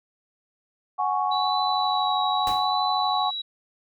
sine chord, F# suspended second, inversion none, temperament just, 740 / 832.5 / 1110 Hz, F#5 / G#5 / C#6, 0 / +4 / +2 cents, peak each -26 dBFS, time 0.98-3.31 s, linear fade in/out 20 ms
sine tone with vibrato, 3927 Hz, B7, 11 cents flat, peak -28 dBFS, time 1.31-3.42 s, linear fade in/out 10 ms, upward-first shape triangle, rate 0.81 Hz, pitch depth 26 cents each way
pink noise with exponential decay, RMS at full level -32 dBFS, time 2.47-2.74 s, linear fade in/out 0 ms, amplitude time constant 58 ms
effects none

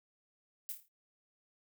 violet noise with echo, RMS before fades -40 dBFS, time 0.69-0.72 s, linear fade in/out 0 ms, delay 27 ms, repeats 6, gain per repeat -6 dB, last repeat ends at 0.882 s, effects noise-tail reverb RT60 0.1 s tail -22 dB re dry

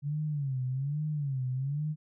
sine tone with vibrato, 139.8 Hz, C#3, 15 cents sharp, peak -29 dBFS, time 0.02-1.96 s, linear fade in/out 50 ms, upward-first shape sine, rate 1.2 Hz, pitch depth 160 cents each way, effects none

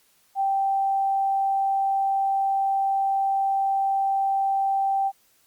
sine tone, 782 Hz, G5, 4 cents flat, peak -20 dBFS, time 0.35-5.12 s, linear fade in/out 50 ms, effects white hiss -62 dBFS RMS until 5.46 s + Opus 48 kbps

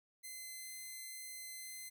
5% pulse tone, 2057 Hz, C7, 30 cents flat, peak -36 dBFS, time 0.23-1.9 s, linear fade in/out 20 ms, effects none

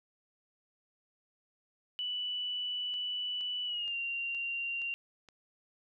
sine tone with pitch glide, 2967 to 2768 Hz, F#7 to F7, +4 to -16 cents, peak -33 dBFS, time 1.99-4.94 s, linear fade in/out 0 ms, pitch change -120 cents, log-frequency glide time 3.65-3.96 s
click train, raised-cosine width 0.2 ms, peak -37 dBFS, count 6, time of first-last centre 2.94-5.287 s, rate 2.13 Hz
effects none

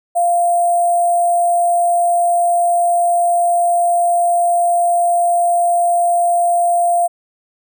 sine tone with sample-and-hold, 695 Hz, F5, 9 cents flat, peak -11 dBFS, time 0.15-7.08 s, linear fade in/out 20 ms, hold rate 8820 Hz, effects none

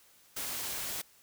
white noise, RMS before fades -37 dBFS, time 0.36-1.02 s, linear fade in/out 10 ms, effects white hiss -62 dBFS RMS until 1.22 s

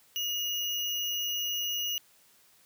sine tone with sample-and-hold, 2874 Hz, F7, 49 cents sharp, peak -29 dBFS, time 0.16-1.98 s, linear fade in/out 0 ms, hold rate 8820 Hz, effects white hiss -62 dBFS RMS until 2.65 s + high-pass 60 Hz 12 dB/octave

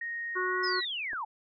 sine tone with pitch glide, 1864.7 to 1934.9 Hz, A#6 to B6, 0 to -36 cents, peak -33 dBFS, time 0.01-0.85 s, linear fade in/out 5 ms, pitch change +64 cents, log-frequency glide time 0.42-0.72 s
harmonic tone, 366.9 Hz, F#4, 15 cents flat, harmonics 1 / 3 / 4, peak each -33 / -33 / -33 dBFS, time 0.35-0.81 s, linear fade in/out 20 ms
sine linear sweep, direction down, 5300 to 790 Hz, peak -32 dBFS, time 0.63-1.25 s, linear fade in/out 10 ms
clicks, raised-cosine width 1 ms, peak -35 dBFS, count 2, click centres 1.131 / 1.134 s
effects none

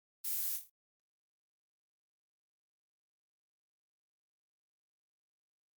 violet noise with echo, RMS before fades -37 dBFS, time 0.24-0.57 s, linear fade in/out 10 ms, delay 26 ms, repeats 5, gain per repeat -6 dB, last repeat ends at 0.7 s, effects noise-tail reverb RT60 0.1 s tail -21 dB re dry + Opus 48 kbps

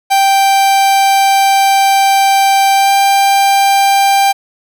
45% pulse tone with pitch glide, 784 to 790.4 Hz, G5 to G5, 0 to +14 cents, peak -7 dBFS, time 0.1-4.33 s, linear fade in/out 20 ms, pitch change +14 cents, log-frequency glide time 2.75-2.91 s, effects none

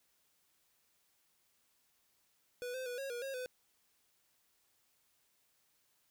square tone with pitch steps, 491.6 / 517 / 489.9 / 546 / 479.9 / 542 / 504 Hz, B4 / C5 / B4 / C#5 / B4 / C#5 / B4, -8 / -21 / -14 / -26 / -50 / -39 / +35 cents, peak -40 dBFS, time 2.62-3.46 s, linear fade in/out 0 ms, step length 120 ms, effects white hiss -75 dBFS RMS until 6.1 s

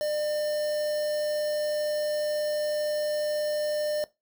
triangle tone with quantisation, 601 Hz, D5, 40 cents sharp, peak -24 dBFS, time 0.01-4.04 s, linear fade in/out 0 ms, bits 6, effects noise-tail reverb RT60 0.2 s tail -18 dB re dry

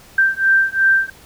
sine beating tone pair, 1568 / 1570.8 Hz, G6 / G6, 0 / +3 cents, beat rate 2.8 Hz, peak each -15 dBFS, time 0.18-1.1 s, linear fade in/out 5 ms, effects pink hiss -45 dBFS RMS until 1.25 s

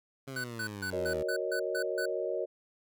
15% pulse exponential sweep, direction down, 137.6 to 76 Hz, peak -33 dBFS, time 0.27-1.23 s, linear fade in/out 10 ms
square tone bursts, 1494 Hz, F#6, 16 cents sharp, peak -34 dBFS, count 8, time 0.36-2.058 s, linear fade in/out 5 ms, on 81 ms, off 150 ms
sine chord, D# minor seventh, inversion first, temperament equal, 370 / 466.2 / 554.4 / 622.3 Hz, F#4 / A#4 / C#5 / D#5, 0 / 0 / 0 / 0 cents, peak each -36 dBFS, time 0.92-2.46 s, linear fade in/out 20 ms
effects none

